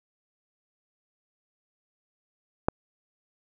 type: click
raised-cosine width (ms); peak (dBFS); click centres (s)
1; -7; 2.685
effects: none